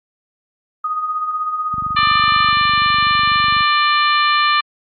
sine tone with tremolo, 1245 Hz, D#6, 1 cent sharp, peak -16 dBFS, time 0.84-2.52 s, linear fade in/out 5 ms, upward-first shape sine, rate 16 Hz, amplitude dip 50%
click train, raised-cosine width 5 ms, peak -18 dBFS, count 46, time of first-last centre 1.74-3.607 s, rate 24.1 Hz
harmonic tone, 593 Hz, D5, 17 cents sharp, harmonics 2 / 3 / 4 / 5 / 6 / 7, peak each -14 / -20 / -21 / -23 / -25 / -24 dBFS, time 1.96-4.61 s, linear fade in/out 10 ms
effects high-pass 60 Hz 12 dB/octave + Opus 48 kbps

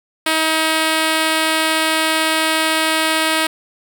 5% pulse tone, 317.9 Hz, D#4, 37 cents sharp, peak -3 dBFS, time 0.26-3.47 s, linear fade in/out 5 ms, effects none

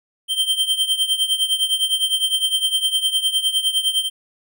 square tone with tremolo, 3136 Hz, G7, in tune, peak -14 dBFS, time 0.28-4.1 s, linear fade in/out 50 ms, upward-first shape triangle, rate 9.8 Hz, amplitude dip 85%, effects none

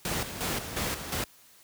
pink noise with tremolo, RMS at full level -30 dBFS, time 0.05-1.24 s, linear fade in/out 2 ms, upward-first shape square, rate 2.8 Hz, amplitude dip 60%, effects white hiss -57 dBFS RMS until 1.63 s + high-pass 60 Hz 12 dB/octave

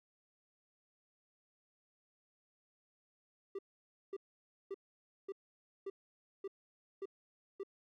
triangle tone bursts, 392 Hz, G4, in tune, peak -37 dBFS, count 8, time 3.55-7.634 s, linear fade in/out 5 ms, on 38 ms, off 540 ms, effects none

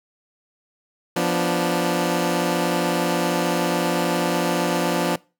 15% pulse chord, B diminished, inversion second, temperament equal, 174.61 / 246.9 / 293.7 Hz, F3 / B3 / D4, 0 / 0 / 0 cents, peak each -16 / -20 / -18 dBFS, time 1.16-5.16 s, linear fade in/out 5 ms, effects noise-tail reverb RT60 0.3 s tail -23 dB re dry

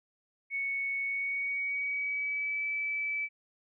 sine tone with pitch glide, 2217 to 2306 Hz, C#7 to D7, 0 to -32 cents, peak -30 dBFS, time 0.5-3.29 s, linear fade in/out 50 ms, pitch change +68 cents, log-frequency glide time 1.02-2.65 s, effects none

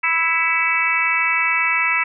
harmonic tone with a mistuned harmonic, 329.6 Hz, E4, in tune, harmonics 3 / 4 / 5 / 6 / 7 / 8, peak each -26 / -24 / -30 / -22 / -20 / -22 dBFS, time 0.03-2.04 s, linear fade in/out 10 ms, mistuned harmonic 7, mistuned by -31 cents, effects none

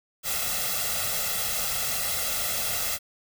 white noise with comb filter, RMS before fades -28 dBFS, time 0.23-2.99 s, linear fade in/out 50 ms, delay 1.5 ms, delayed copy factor +0.9, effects none

